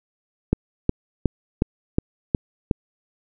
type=click train; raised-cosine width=3 ms; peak=-4 dBFS; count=7; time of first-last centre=0.53-2.712 s; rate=2.75 Hz; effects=none